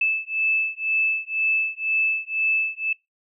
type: beating tone pair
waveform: sine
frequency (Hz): 2623 / 2625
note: E7 / E7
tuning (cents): -9 / -8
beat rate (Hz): 2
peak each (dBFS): -23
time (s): 0.01-2.93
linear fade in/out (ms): 5
effects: noise-tail reverb RT60 0.2 s tail -22 dB re dry